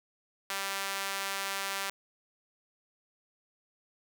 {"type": "tone with high-pass filter", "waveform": "sawtooth", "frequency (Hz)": 196, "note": "G3", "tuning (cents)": 0, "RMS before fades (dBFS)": -35, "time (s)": [0.5, 1.9], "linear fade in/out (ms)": 2, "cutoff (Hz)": 1200, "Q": 0.72, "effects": []}